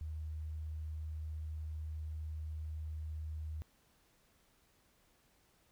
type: tone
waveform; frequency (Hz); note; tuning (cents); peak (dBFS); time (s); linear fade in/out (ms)
sine; 77.78; D#2; 0; -39; 0.01-3.62; 0
effects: pink hiss -71 dBFS RMS until 5.71 s